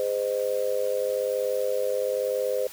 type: tone with amplitude modulation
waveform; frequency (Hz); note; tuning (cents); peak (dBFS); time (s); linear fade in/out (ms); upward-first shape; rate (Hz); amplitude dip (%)
sine; 514; C5; -31; -19; 0-2.67; 0; sine; 101; 100
effects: white hiss -44 dBFS RMS until 2.72 s